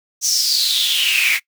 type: noise with high-pass filter sweep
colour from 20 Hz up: pink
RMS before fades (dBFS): -17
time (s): 0.21-1.4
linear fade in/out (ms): 50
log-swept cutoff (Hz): 6100 to 2100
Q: 8.2
effects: noise-tail reverb RT60 0.1 s tail -22 dB re dry

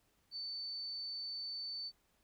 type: tone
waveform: sine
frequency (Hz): 4525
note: C#8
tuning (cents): +35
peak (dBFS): -40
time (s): 0.31-1.92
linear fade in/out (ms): 50
effects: pink hiss -75 dBFS RMS until 2.23 s

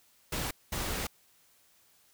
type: noise bursts at uneven times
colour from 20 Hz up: pink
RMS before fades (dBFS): -34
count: 2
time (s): 0.32-0.51 / 0.72-1.07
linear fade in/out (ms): 5
effects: white hiss -65 dBFS RMS until 2.13 s

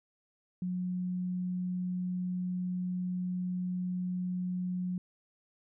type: tone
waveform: sine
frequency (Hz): 181.2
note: F#3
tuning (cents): -36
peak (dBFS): -31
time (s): 0.62-4.98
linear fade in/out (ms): 2
effects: none

